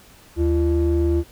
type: ring-modulated tone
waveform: triangle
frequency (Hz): 131.9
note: C3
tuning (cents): +14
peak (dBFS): -11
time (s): 0.36-1.24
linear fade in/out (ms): 50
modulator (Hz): 209
effects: pink hiss -49 dBFS RMS until 1.31 s